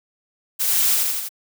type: noise with echo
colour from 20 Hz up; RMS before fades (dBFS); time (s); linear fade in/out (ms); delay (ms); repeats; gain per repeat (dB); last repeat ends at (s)
blue; -21; 0.59-0.96; 20; 83; 4; -2; 1.292
effects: none